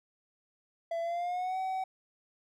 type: tone with pitch glide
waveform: triangle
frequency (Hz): 670 to 756.4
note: E5 to F#5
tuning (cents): +28 to +38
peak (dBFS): -29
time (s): 0.91-1.84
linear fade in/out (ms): 5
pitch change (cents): +210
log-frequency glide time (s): 1.01-1.58
effects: none